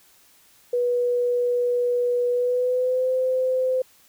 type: tone with pitch glide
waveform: sine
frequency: 487.9 to 514.5 Hz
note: B4 to C5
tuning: -21 to -29 cents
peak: -19 dBFS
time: 0.73-3.82 s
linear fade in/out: 5 ms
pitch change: +92 cents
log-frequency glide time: 2.3-3.11 s
effects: white hiss -56 dBFS RMS until 4.08 s